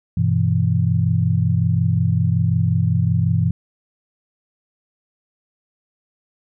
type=chord; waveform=sine; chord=E minor; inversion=first; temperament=equal; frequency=98 / 123.47 / 164.81 Hz; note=G2 / B2 / E3; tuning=0 / 0 / 0 cents; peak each=-19 dBFS; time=0.17-3.51 s; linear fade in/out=5 ms; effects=none